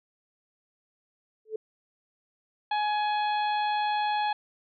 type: tone with exponential growth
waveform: sine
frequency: 436.6 Hz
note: A4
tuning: 13 cents flat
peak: -25 dBFS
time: 1.45-1.56 s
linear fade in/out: 5 ms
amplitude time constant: 23 ms
type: harmonic tone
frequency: 840 Hz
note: G#5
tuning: 19 cents sharp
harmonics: 1 / 2 / 3 / 4 / 5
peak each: -25 / -36 / -39 / -39 / -43 dBFS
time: 2.71-4.33 s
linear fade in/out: 5 ms
effects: none